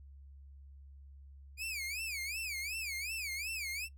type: tone with vibrato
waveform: sawtooth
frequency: 2382 Hz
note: D7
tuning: 24 cents sharp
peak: -34 dBFS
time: 1.57-3.89 s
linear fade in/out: 50 ms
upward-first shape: sine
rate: 2.7 Hz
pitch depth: 210 cents each way
effects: noise-tail reverb RT60 0.1 s tail -19 dB re dry + added 69 Hz sine -51 dBFS peak until 3.97 s